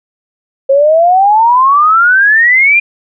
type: exponential sweep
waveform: sine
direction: up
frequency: 534 to 2439 Hz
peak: -4 dBFS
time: 0.69-2.8 s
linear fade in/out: 10 ms
effects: none